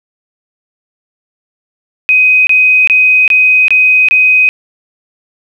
sine tone bursts, 2512 Hz, D#7, 16 cents sharp, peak -4 dBFS, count 6, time 2.09-4.49 s, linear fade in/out 0 ms, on 380 ms, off 24 ms, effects 7-bit

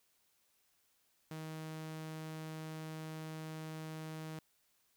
sawtooth tone, 157.8 Hz, D#3, 25 cents sharp, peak -39 dBFS, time 1.31-4.39 s, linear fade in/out 2 ms, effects white hiss -75 dBFS RMS until 4.96 s

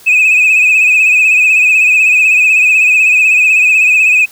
sine tone with vibrato, 2532 Hz, D#7, 30 cents sharp, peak -3 dBFS, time 0.06-4.26 s, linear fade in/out 20 ms, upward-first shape triangle, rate 16 Hz, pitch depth 74 cents each way, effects tanh soft clip ceiling -3 dBFS + white hiss -39 dBFS RMS until 4.31 s

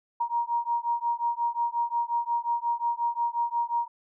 sine beating tone pair, 940 / 945.6 Hz, A#5 / A#5, +14 / +24 cents, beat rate 5.6 Hz, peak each -28 / -28 dBFS, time 0.2-3.88 s, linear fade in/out 10 ms, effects none

